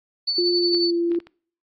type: tone with tremolo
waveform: sine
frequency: 4491 Hz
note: C#8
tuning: 22 cents sharp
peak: -18 dBFS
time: 0.27-0.91 s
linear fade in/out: 10 ms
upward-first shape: triangle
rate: 11 Hz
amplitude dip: 55%
type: tone with pitch glide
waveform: sine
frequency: 351.8 to 341.4 Hz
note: F4 to F4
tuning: +13 to -39 cents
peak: -19 dBFS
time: 0.38-1.19 s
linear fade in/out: 5 ms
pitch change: -52 cents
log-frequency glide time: 0.55-0.96 s
type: clicks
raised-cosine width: 0.3 ms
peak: -28 dBFS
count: 5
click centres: 0.747 / 1.118 / 1.148 / 1.202 / 1.27 s
effects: noise-tail reverb RT60 0.5 s tail -25 dB re dry + AAC 32 kbps